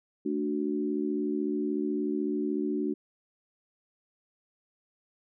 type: chord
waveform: sine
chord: D major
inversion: second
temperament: equal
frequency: 220 / 293.7 / 370 Hz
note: A3 / D4 / F#4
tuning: 0 / 0 / 0 cents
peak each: -33 / -30 / -32 dBFS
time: 0.25-2.94 s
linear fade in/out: 10 ms
effects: none